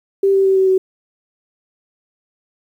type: tone with pitch steps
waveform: sine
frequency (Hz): 392 / 388.2 / 384.4 / 380.6 / 376.9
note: G4 / G4 / G4 / F#4 / F#4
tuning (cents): 0 / -17 / -34 / +49 / +32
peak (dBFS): -10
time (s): 0.23-0.78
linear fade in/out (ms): 5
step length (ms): 110
effects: 8-bit